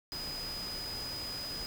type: tone in noise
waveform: sine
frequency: 4978 Hz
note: D#8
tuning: in tune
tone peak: -38 dBFS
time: 0.12-1.66 s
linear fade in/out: 0 ms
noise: pink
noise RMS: -44 dBFS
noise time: 0.12-1.66 s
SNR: +3 dB
effects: none